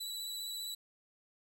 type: tone with vibrato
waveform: sawtooth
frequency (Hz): 3944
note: B7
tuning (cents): -3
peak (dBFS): -36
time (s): 0-0.75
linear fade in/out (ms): 10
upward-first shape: sine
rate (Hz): 15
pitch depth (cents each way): 17
effects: none